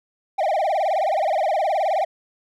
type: tone with vibrato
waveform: triangle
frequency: 698.5 Hz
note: F5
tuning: in tune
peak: -16 dBFS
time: 0.38-2.05 s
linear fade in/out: 10 ms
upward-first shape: sine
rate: 19 Hz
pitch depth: 250 cents each way
effects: none